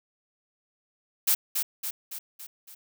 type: noise with echo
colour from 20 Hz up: blue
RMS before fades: -22 dBFS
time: 1.27-1.35 s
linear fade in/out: 10 ms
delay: 280 ms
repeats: 5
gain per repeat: -5 dB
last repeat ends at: 2.75 s
effects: none